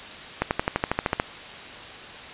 accelerating click train, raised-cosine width 0.5 ms, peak -6 dBFS, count 11, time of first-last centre 0.42-1.199 s, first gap 89 ms, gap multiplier 0.97, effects white hiss -39 dBFS RMS until 2.33 s + resampled to 8000 Hz

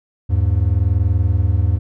triangle tone pair together, 80.22 / 100.9 Hz, E2 / G#2, -47 / -49 cents, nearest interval major third, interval 398 cents, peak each -14 dBFS, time 0.29-1.79 s, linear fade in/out 20 ms, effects none

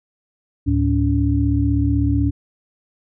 sine tone cluster, 72.9 / 108.9 / 283.6 Hz, D2 / A2 / C#4, -12 / -17 / +40 cents, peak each -19 dBFS, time 0.66-2.31 s, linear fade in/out 20 ms, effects none

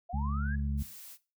sine linear sweep, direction up, 659.3 to 1700 Hz, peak -39 dBFS, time 0.09-0.56 s, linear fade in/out 10 ms
harmonic tone, 70.8 Hz, C#2, 37 cents sharp, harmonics 1 / 2 / 3, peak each -31 / -36 / -37 dBFS, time 0.13-0.83 s, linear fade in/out 10 ms
blue noise, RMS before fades -48 dBFS, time 0.77-1.18 s, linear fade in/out 50 ms
effects noise-tail reverb RT60 0.3 s tail -17 dB re dry

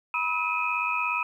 sine tone cluster, 975 / 1283 / 2461 / 2558 Hz, B5 / E6 / D#7 / D#7, -23 / -47 / -20 / +47 cents, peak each -30 dBFS, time 0.14-1.23 s, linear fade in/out 2 ms, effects 10-bit

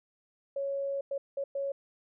sine tone bursts at uneven times, 554.4 Hz, C#5, in tune, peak -30 dBFS, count 4, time 0.56-1.01 / 1.11-1.18 / 1.37-1.44 / 1.55-1.72 s, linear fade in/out 5 ms, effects none

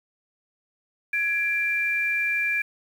sine tone pair together, 1671 / 2361 Hz, G#6 / D7, +10 / +9 cents, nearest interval tritone, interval 599 cents, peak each -27 / -23 dBFS, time 1.13-2.62 s, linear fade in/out 5 ms, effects 8-bit

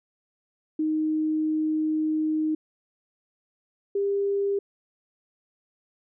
sine tone pair in turn, 311.1 / 399.6 Hz, D#4 / G4, 0 / +33 cents, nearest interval major third, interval 433 cents, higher second, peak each -22 dBFS, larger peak neither, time 0.79-2.55 / 3.95-4.59 s, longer first, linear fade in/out 5 ms, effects none

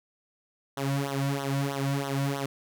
sawtooth tone with flanger, 138.59 Hz, C#3, in tune, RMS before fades -29 dBFS, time 0.77-2.46 s, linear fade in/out 5 ms, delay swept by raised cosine 0.41 to 2.51 ms, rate 3.1 Hz, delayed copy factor -0.95, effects none

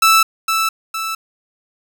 sawtooth tone with echo, 1318.5 Hz, E6, in tune, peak -5 dBFS, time 0.02-0.23 s, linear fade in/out 5 ms, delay 460 ms, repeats 2, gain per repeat -6 dB, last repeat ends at 1.15 s, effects none

